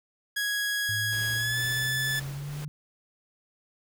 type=tone with pitch glide; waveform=sawtooth; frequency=1661.2 to 1738.8 Hz; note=G#6 to A6; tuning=0 to -21 cents; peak=-23 dBFS; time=0.36-2.2 s; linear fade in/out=10 ms; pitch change=+79 cents; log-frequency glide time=1.35-1.59 s
type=exponential sweep; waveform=sine; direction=up; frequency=105.3 to 149.8 Hz; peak=-33 dBFS; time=0.89-2.68 s; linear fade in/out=0 ms
type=noise with tremolo; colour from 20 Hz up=pink; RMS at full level=-42 dBFS; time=1.12-2.65 s; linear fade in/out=5 ms; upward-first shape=triangle; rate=2.1 Hz; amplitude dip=50%
effects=none